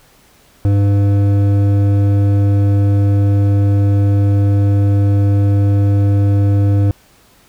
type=tone with hard clipping; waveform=sine; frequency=100.4 Hz; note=G2; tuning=42 cents sharp; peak=-11 dBFS; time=0.65-6.91 s; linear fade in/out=0 ms; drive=10 dB; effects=pink hiss -49 dBFS RMS until 7.48 s